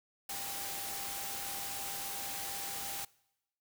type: tone in noise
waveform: sine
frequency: 793 Hz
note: G5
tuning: 20 cents sharp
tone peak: -47 dBFS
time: 0.29-3.05 s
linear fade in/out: 5 ms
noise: white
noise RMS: -40 dBFS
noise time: 0.29-3.05 s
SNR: -10 dB
effects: noise-tail reverb RT60 0.9 s tail -24 dB re dry